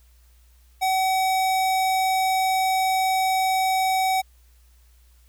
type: tone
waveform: square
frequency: 757 Hz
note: F#5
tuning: 39 cents sharp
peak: -20 dBFS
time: 0.81-4.22 s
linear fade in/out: 20 ms
effects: added 60 Hz sine -52 dBFS peak until 5.28 s + white hiss -63 dBFS RMS until 5.28 s